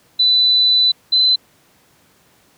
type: tone pair in turn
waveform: sine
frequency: 3991 / 4037 Hz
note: B7 / B7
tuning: +17 / +37 cents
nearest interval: unison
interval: 20 cents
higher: second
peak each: -10 dBFS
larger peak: neither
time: 0.19-0.92 / 1.12-1.36 s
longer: first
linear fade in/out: 10 ms
effects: pink hiss -54 dBFS RMS until 2.57 s + high-pass 100 Hz 12 dB/octave